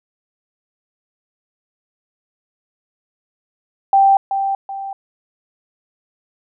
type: tone with echo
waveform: sine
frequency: 784 Hz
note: G5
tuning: in tune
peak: -8 dBFS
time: 3.93-4.17 s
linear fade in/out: 2 ms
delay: 380 ms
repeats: 2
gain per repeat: -8 dB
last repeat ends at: 4.93 s
effects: none